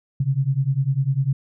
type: beating tone pair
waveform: sine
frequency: 130.81 / 140.81 Hz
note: C3 / C#3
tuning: 0 / +27 cents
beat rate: 10 Hz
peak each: -21 dBFS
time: 0.2-1.33 s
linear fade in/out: 5 ms
effects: none